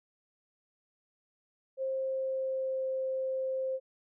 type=tone with pitch glide; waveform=sine; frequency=530 to 525.4 Hz; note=C5 to C5; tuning=+22 to +7 cents; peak=-30 dBFS; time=1.77-3.8 s; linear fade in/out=50 ms; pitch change=-15 cents; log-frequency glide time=1.92-2.89 s; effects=none